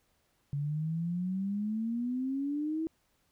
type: exponential sweep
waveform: sine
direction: up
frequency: 140.5 to 326.9 Hz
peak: -30 dBFS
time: 0.53-2.87 s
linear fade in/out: 0 ms
effects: pink hiss -73 dBFS RMS until 3.31 s